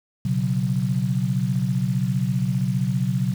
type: chord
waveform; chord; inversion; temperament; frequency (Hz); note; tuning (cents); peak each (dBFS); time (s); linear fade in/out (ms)
sine; B suspended second; none; equal; 123.47 / 138.59 / 185; B2 / C#3 / F#3; 0 / 0 / 0; -24; 0.25-3.34; 5
effects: 7-bit